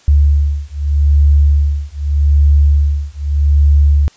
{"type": "beating tone pair", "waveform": "sine", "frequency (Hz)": [72, 72.82], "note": ["D2", "D2"], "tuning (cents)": [-34, -14], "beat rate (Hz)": 0.82, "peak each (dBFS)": -11, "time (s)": [0.08, 4.08], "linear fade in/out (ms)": 0, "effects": ["white hiss -47 dBFS RMS until 4.16 s", "resampled to 16000 Hz"]}